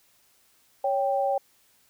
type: tone pair together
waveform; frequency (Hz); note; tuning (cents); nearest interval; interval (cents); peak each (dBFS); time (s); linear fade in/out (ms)
sine; 556 / 786.3; C#5 / G5; +5 / +5; tritone; 600; -25; 0.84-1.38; 5
effects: white hiss -63 dBFS RMS until 1.89 s